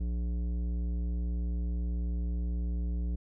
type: tone with tanh clipping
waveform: triangle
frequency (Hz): 59.2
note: A#1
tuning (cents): +27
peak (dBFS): -31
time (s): 0-3.16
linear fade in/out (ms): 10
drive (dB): 16
effects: none